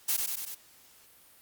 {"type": "noise with echo", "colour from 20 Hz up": "blue", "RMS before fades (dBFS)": -27, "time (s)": [0.08, 0.17], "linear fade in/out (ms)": 10, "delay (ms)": 95, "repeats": 4, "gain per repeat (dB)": -3, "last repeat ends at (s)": 0.55, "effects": ["white hiss -58 dBFS RMS until 1.41 s", "Opus 48 kbps"]}